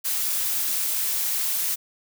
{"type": "noise", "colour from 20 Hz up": "blue", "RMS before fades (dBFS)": -25, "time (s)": [0.04, 1.76], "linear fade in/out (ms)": 20, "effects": []}